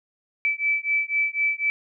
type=beating tone pair; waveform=sine; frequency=2310 / 2314 Hz; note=D7 / D7; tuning=-29 / -26 cents; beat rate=4 Hz; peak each=-24 dBFS; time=0.45-1.7 s; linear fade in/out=0 ms; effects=none